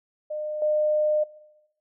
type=tone with level steps; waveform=sine; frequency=607 Hz; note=D#5; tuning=43 cents flat; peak=-28 / -20 dBFS; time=0.3-1.24 s; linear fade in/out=10 ms; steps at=0.62 s; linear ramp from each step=2 ms; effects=noise-tail reverb RT60 0.9 s tail -19 dB re dry